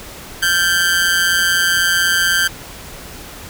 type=tone with amplitude modulation; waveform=sawtooth; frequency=1568 Hz; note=G6; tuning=in tune; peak=-6 dBFS; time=0.42-2.48 s; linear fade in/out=10 ms; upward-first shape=sine; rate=176 Hz; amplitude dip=70%; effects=pink hiss -34 dBFS RMS until 3.49 s